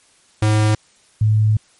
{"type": "tone pair in turn", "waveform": ["square", "sine"], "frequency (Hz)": [107.3, 107.7], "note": ["A2", "A2"], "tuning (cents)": [-43, -37], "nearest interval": "unison", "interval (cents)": 6, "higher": "second", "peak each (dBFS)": [-13, -11], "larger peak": "second", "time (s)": [[0.42, 0.75], [1.21, 1.57]], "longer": "second", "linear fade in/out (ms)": 5, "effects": ["white hiss -54 dBFS RMS until 1.79 s", "MP3 48 kbps"]}